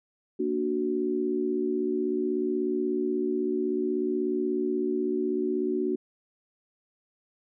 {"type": "chord", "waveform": "sine", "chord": "Bb augmented", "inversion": "none", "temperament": "equal", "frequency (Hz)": [233.1, 293.7, 370], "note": ["Bb3", "D4", "F#4"], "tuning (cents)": [0, 0, 0], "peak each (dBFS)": [-32, -30, -27], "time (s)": [0.39, 5.96], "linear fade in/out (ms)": 10, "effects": []}